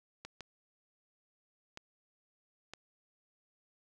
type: clicks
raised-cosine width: 0.2 ms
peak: -27 dBFS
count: 4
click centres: 0.25 / 0.407 / 1.774 / 2.736 s
effects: none